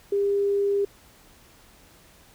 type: tone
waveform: sine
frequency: 401.4 Hz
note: G4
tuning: 41 cents sharp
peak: -20 dBFS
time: 0.12-0.85 s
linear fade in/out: 5 ms
effects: pink hiss -54 dBFS RMS until 2.34 s